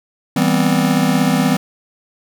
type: chord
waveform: square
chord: C major seventh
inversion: first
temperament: just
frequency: 163.52 / 196.22 / 245.3 / 261.6 Hz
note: E3 / G3 / B3 / C4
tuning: -14 / +2 / -12 / 0 cents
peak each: -19 dBFS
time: 0.36-1.57 s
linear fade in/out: 5 ms
effects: none